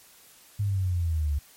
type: linear sweep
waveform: sine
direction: down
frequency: 103.83 to 69.7 Hz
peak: -23 dBFS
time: 0.59-1.39 s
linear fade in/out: 10 ms
effects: white hiss -54 dBFS RMS until 1.56 s + MP3 64 kbps